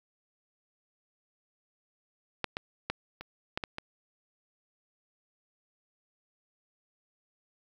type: clicks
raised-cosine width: 0.3 ms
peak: -13 / -17 / -14 / -25 / -15 / -17 / -20 dBFS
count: 7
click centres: 2.443 / 2.569 / 2.9 / 3.21 / 3.575 / 3.638 / 3.784 s
effects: 9-bit